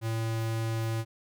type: tone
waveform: square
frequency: 112.8 Hz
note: A2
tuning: 44 cents sharp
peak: -29 dBFS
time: 0.01-1.05 s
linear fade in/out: 50 ms
effects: none